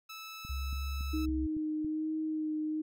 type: tone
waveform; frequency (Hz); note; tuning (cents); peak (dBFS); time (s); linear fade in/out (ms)
15% pulse; 1308; E6; -14; -37; 0.09-1.26; 10
type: click train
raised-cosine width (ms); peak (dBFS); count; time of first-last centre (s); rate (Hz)
5; -34; 6; 0.45-1.847; 3.58
type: tone with pitch glide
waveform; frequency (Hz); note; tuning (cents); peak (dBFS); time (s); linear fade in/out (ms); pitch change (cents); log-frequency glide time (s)
sine; 67.2 to 68.45; C2 to C#2; +47 to -21; -33; 0.49-1.47; 10; +32; 0.68-0.79
type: tone with vibrato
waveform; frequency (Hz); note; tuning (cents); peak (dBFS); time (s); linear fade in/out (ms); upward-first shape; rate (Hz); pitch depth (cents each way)
sine; 310.9; D#4; -1; -31; 1.13-2.82; 10; sine; 1.2; 17
effects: none